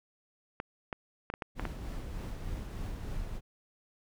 clicks, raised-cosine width 0.5 ms, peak -20 dBFS, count 7, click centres 0.601 / 0.928 / 1.301 / 1.339 / 1.422 / 1.596 / 1.653 s
brown noise with tremolo, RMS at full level -37 dBFS, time 1.55-3.41 s, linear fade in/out 50 ms, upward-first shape sine, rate 3.3 Hz, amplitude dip 30%
effects none

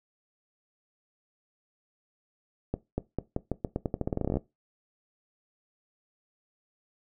accelerating click train, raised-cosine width 2 ms, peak -15 dBFS, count 21, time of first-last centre 2.74-4.37 s, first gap 240 ms, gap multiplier 0.86, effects noise-tail reverb RT60 0.2 s tail -18 dB re dry

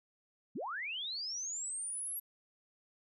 sine linear sweep, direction up, 144.8 to 11550 Hz, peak -37 dBFS, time 0.55-2.2 s, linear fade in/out 10 ms, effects none

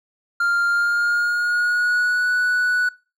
triangle tone with pitch glide, 1396.9 to 1478.3 Hz, F6 to F#6, 0 to -2 cents, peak -15 dBFS, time 0.4-2.89 s, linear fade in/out 5 ms, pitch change +98 cents, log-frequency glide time 0.67-2.3 s, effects noise-tail reverb RT60 0.3 s tail -21 dB re dry

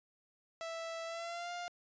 sawtooth tone with pitch glide, 659.3 to 702.6 Hz, E5 to F5, 0 to +10 cents, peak -36 dBFS, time 0.61-1.68 s, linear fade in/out 0 ms, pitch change +110 cents, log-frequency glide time 1.05-1.52 s, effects resampled to 16000 Hz

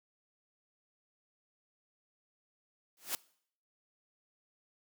white noise with exponential growth, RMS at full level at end -31 dBFS, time 2.97-3.15 s, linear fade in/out 1 ms, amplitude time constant 38 ms, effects noise-tail reverb RT60 0.6 s tail -22 dB re dry + high-pass 200 Hz 12 dB/octave

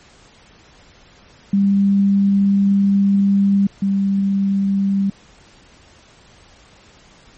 sine tone pair in turn, 198.4 / 196.8 Hz, G3 / G3, +21 / +7 cents, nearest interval unison, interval 14 cents, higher first, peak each -11 / -14 dBFS, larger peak first, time 1.53-3.67 / 3.82-5.1 s, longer first, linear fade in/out 5 ms, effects pink hiss -48 dBFS RMS until 7.37 s + MP3 32 kbps

